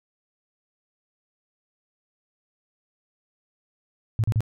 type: tone bursts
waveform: sine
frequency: 110 Hz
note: A2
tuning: in tune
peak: -18 dBFS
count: 3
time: 4.19-4.406 s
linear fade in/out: 0 ms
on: 48 ms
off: 36 ms
effects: none